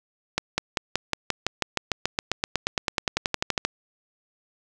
accelerating click train, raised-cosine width 0.2 ms, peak -5 dBFS, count 27, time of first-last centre 0.38-3.65 s, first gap 200 ms, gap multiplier 0.96, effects none

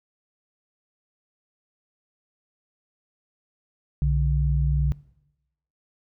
sine tone pair together, 61.74 / 144.4 Hz, B1 / D3, 0 / -29 cents, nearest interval octave + minor third, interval 1471 cents, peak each -21 / -22 dBFS, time 4.02-4.92 s, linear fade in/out 0 ms, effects noise-tail reverb RT60 0.9 s tail -21 dB re dry

